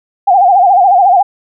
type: tone with vibrato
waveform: sine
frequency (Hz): 753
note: F#5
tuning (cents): +30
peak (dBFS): -4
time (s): 0.27-1.23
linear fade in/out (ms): 10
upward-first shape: sine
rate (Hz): 14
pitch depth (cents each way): 130
effects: none